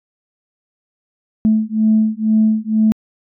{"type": "beating tone pair", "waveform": "sine", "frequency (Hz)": [216.9, 219], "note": ["A3", "A3"], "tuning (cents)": [-25, -8], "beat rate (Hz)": 2.1, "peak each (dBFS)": -14, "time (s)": [1.45, 2.92], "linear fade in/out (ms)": 0, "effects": ["tanh soft clip ceiling -4 dBFS"]}